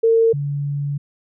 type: tone pair in turn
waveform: sine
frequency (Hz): 454.2 / 143.06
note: A#4 / D3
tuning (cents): -45 / -45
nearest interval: octave + minor sixth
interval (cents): 2000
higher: first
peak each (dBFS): -11 / -20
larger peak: first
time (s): 0.03-0.33 / 0.33-0.98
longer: second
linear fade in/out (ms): 10
effects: none